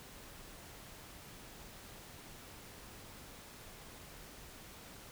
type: silence
effects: pink hiss -53 dBFS RMS until 5.11 s